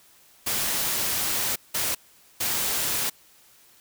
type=noise bursts at uneven times; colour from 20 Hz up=white; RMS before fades=-26 dBFS; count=3; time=0.46-1.56 / 1.74-1.95 / 2.4-3.1 s; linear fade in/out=10 ms; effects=white hiss -56 dBFS RMS until 3.8 s